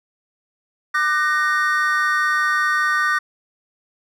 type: tone cluster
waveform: triangle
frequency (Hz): 1194 / 1504 / 1859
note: D6 / F#6 / A#6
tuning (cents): +28 / +28 / -5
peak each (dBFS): -19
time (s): 0.94-3.19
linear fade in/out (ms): 10
effects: none